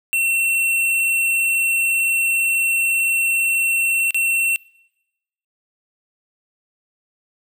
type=tone with dropouts; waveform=square; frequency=2711 Hz; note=E7; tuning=48 cents sharp; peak=-17 dBFS; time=0.13-4.56 s; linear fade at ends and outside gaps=0 ms; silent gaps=4.107-4.145 s; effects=noise-tail reverb RT60 1.0 s tail -25 dB re dry